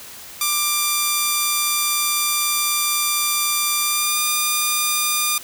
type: tone with pitch glide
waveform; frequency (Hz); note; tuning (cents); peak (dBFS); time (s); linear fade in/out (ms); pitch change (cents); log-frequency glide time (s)
5% pulse; 1186 to 1203.9; D6 to D6; +17 to +43; -6; 0.41-5.38; 2; +26; 3.8-4.2
effects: white hiss -38 dBFS RMS until 5.43 s